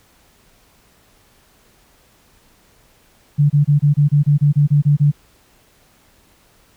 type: tone bursts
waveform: sine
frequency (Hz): 145.6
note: D3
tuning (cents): -15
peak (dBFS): -9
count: 12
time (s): 3.38-5.117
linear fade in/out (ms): 20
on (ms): 120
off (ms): 27
effects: pink hiss -54 dBFS RMS until 6.76 s